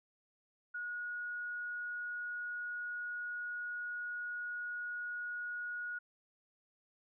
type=tone; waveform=sine; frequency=1450 Hz; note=F#6; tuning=35 cents flat; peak=-38 dBFS; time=0.74-5.99 s; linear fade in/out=10 ms; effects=none